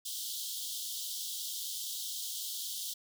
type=high-pass noise; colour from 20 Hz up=pink; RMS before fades=-39 dBFS; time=0.05-2.94 s; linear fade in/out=10 ms; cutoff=3100 Hz; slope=96 dB/octave; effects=none

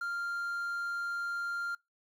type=tone with quantisation; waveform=triangle; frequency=1394 Hz; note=F6; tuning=4 cents flat; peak=-31 dBFS; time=0.01-1.75 s; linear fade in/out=5 ms; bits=10; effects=noise-tail reverb RT60 0.2 s tail -24 dB re dry

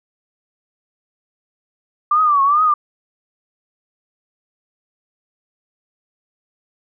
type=tone with vibrato; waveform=sine; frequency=1174.7 Hz; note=D6; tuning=in tune; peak=-11 dBFS; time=2.11-2.74 s; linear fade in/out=5 ms; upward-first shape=triangle; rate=2.4 Hz; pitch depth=140 cents each way; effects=none

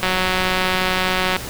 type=click train; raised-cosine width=0.3 ms; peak=-3 dBFS; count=248; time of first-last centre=0.03-1.365 s; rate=185 Hz; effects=pink hiss -30 dBFS RMS until 1.49 s

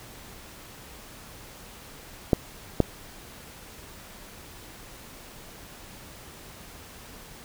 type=clicks; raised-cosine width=2 ms; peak=-4 dBFS; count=2; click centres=2.332 / 2.803 s; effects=pink hiss -46 dBFS RMS until 7.44 s

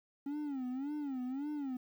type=tone with vibrato; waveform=triangle; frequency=273.9 Hz; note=C#4; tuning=21 cents flat; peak=-34 dBFS; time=0.26-1.77 s; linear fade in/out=5 ms; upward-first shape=sine; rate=1.8 Hz; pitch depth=160 cents each way; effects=11-bit

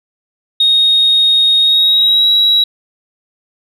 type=tone with pitch glide; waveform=sine; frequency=3729 to 3876 Hz; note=A#7 to B7; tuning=0 to -33 cents; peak=-6 dBFS; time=0.6-2.64 s; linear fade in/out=5 ms; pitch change=+67 cents; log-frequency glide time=1.6-2.29 s; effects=tanh soft clip ceiling -3 dBFS

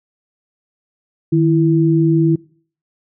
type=tone pair together; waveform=sine; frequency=155.56 / 330.4 Hz; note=D#3 / E4; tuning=0 / +4 cents; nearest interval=octave + minor second; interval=1304 cents; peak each=-13 dBFS; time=1.32-2.36 s; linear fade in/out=10 ms; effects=noise-tail reverb RT60 0.5 s tail -23 dB re dry

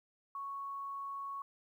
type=tone; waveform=sine; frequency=1108.7 Hz; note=C#6; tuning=in tune; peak=-39 dBFS; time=0.35-1.42 s; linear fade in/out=2 ms; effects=12-bit

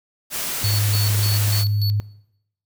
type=noise; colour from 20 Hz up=white; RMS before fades=-26 dBFS; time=0.3-1.65 s; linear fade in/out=50 ms
type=clicks; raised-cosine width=2 ms; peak=-24 dBFS; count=10; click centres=0.631 / 0.705 / 0.738 / 0.89 / 0.952 / 1.104 / 1.148 / 1.191 / 1.261 / 1.481 s
type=tone; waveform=sine; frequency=103.83 Hz; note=G#2; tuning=in tune; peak=-18 dBFS; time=0.64-2 s; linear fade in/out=0 ms
type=tone with tremolo; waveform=square; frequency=4435 Hz; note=C#8; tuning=in tune; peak=-25 dBFS; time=0.64-1.9 s; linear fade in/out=0 ms; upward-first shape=square; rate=3.4 Hz; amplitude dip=80%
effects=noise-tail reverb RT60 0.8 s tail -21 dB re dry

